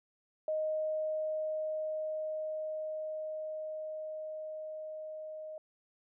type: tone with level ramp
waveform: sine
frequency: 622.3 Hz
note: D#5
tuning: in tune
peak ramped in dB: -30 to -41 dBFS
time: 0.48-5.58 s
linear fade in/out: 2 ms
effects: none